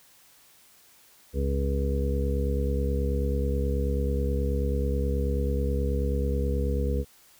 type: harmonic tone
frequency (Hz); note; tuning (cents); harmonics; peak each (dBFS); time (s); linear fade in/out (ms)
69.3; C#2; 0; 1 / 2 / 3 / 4 / 6 / 7; -25 / -34 / -34 / -37 / -35 / -33; 1.33-7.05; 50
effects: white hiss -57 dBFS RMS until 7.39 s